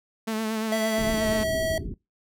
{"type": "tone with vibrato", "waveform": "sawtooth", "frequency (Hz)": 220, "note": "A3", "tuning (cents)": 0, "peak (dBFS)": -22, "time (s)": [0.27, 1.44], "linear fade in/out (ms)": 10, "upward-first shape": "sine", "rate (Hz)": 8.6, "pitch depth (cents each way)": 32}
{"type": "tone with pitch glide", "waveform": "square", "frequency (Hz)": [660, 646], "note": ["E5", "E5"], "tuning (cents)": [2, -35], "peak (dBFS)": -25, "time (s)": [0.72, 1.78], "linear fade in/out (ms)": 2, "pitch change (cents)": -37, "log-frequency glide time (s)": [1.11, 1.25]}
{"type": "low-pass noise", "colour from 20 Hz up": "pink", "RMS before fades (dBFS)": -33, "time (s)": [0.98, 1.94], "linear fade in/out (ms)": 2, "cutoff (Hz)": 420, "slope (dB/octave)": 96}
{"effects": ["noise-tail reverb RT60 0.2 s tail -20 dB re dry"]}